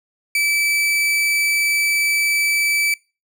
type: tone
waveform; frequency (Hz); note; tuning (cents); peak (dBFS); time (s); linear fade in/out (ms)
40% pulse; 2311; D7; -28; -15; 0.35-2.94; 2
effects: noise-tail reverb RT60 0.3 s tail -24 dB re dry